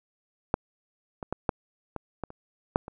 clicks, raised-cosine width 1 ms, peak -8 / -21 / -15 / -9 / -19 / -18 / -29 / -7 / -25 dBFS, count 9, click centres 0.541 / 1.228 / 1.326 / 1.492 / 1.963 / 2.237 / 2.304 / 2.759 / 2.881 s, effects none

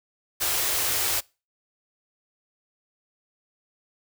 white band-stop noise, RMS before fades -25 dBFS, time 0.4-1.21 s, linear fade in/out 20 ms, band 150 to 300 Hz, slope 96 dB/octave, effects noise-tail reverb RT60 0.3 s tail -24 dB re dry

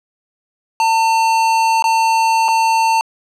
square tone with dropouts, 900 Hz, A5, 39 cents sharp, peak -12 dBFS, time 0.8-3.01 s, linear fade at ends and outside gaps 1 ms, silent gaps 1.824-1.841 / 2.482-2.486 s, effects low-pass 7000 Hz 12 dB/octave

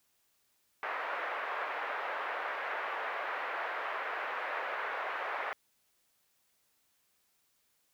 white band-pass noise, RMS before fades -37 dBFS, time 0.83-5.53 s, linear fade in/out 0 ms, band 500 to 1900 Hz, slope 24 dB/octave, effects white hiss -74 dBFS RMS until 7.93 s

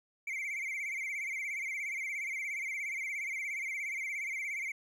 triangle tone with vibrato, 2200 Hz, C#7, 14 cents flat, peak -33 dBFS, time 0.27-4.72 s, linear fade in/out 5 ms, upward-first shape sine, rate 17 Hz, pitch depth 110 cents each way, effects none

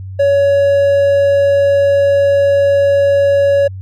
triangle tone, 561 Hz, C#5, 21 cents sharp, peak -6 dBFS, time 0.19-3.68 s, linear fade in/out 10 ms, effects added 95 Hz sine -24 dBFS peak until 3.81 s

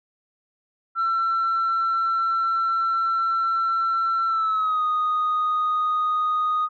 sine tone with pitch glide, 1346 to 1241.4 Hz, E6 to D#6, +36 to -4 cents, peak -18 dBFS, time 0.95-6.69 s, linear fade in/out 50 ms, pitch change -140 cents, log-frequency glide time 4.27-4.83 s, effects tanh soft clip ceiling -17 dBFS

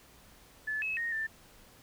sine tone with pitch steps, 1731 / 2583 / 1860 / 1777 Hz, A6 / E7 / A#6 / A6, -29 / -36 / -4 / +17 cents, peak -31 dBFS, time 0.67-1.27 s, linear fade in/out 10 ms, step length 150 ms, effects pink hiss -58 dBFS RMS until 1.82 s

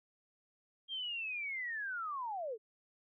sine linear sweep, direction down, 3228 to 407.5 Hz, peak -37 dBFS, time 0.88-2.58 s, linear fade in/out 50 ms, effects none

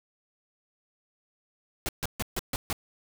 pink noise bursts, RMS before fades -30 dBFS, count 6, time 1.86-2.728 s, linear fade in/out 0 ms, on 28 ms, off 140 ms, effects none

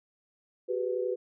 sine tone cluster, 374.2 / 405.5 / 494.7 Hz, F#4 / G#4 / B4, +20 / -41 / +3 cents, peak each -32 / -35 / -31 dBFS, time 0.68-1.16 s, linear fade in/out 20 ms, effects none

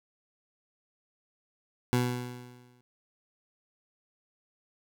20% pulse tone with exponential decay, 123.47 Hz, B2, in tune, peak -17 dBFS, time 1.93-2.81 s, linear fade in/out 0 ms, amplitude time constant 190 ms, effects none

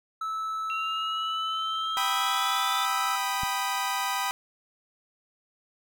triangle tone, 1308 Hz, E6, 14 cents flat, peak -27 dBFS, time 0.21-3.16 s, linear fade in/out 5 ms
sine linear sweep, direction up, 2731 to 3543 Hz, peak -32 dBFS, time 0.7-2.85 s, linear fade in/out 0 ms
sawtooth chord, G augmented, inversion none, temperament equal, 784 / 987.8 / 1244.5 Hz, G5 / B5 / D#6, 0 / 0 / 0 cents, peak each -28 / -26 / -29 dBFS, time 1.97-4.31 s, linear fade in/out 0 ms
click, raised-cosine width 5 ms, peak -24 dBFS, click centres 3.434 s
effects none

